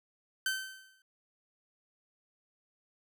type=tone with exponential decay; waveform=sawtooth; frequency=1541 Hz; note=G6; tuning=30 cents flat; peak=-24 dBFS; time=0.46-1.02 s; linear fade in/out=2 ms; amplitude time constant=120 ms; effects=none